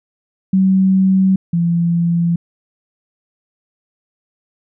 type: tone pair in turn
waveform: sine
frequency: 190 / 170.2 Hz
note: F#3 / F3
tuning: +46 / -44 cents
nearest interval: major second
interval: 190 cents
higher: first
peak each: -9 / -12 dBFS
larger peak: first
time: 0.53-1.36 / 1.53-2.36 s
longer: neither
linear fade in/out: 5 ms
effects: none